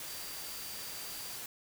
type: tone in noise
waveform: sine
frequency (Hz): 4699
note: D8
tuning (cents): 0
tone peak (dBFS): -49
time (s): 0.07-1.36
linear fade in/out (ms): 2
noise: white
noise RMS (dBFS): -43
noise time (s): 0-1.46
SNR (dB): -9
effects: none